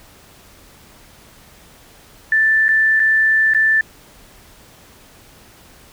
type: tone with dropouts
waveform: sine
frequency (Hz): 1765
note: A6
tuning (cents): +5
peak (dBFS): -11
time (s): 2.32-3.81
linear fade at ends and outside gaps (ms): 2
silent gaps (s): 2.683-2.689 / 2.996-3 / 3.537-3.547
effects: pink hiss -46 dBFS RMS until 5.92 s